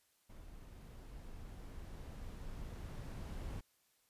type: noise with level ramp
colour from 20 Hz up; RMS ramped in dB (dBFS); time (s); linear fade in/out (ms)
brown; -54 to -43; 0.29-3.61; 10
effects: white hiss -75 dBFS RMS until 4.09 s + resampled to 32000 Hz